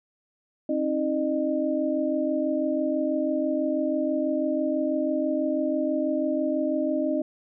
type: tone cluster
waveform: sine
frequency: 269.5 / 315.6 / 610 Hz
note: C#4 / D#4 / D#5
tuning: -49 / +25 / -34 cents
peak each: -27 dBFS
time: 0.69-7.22 s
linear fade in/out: 5 ms
effects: none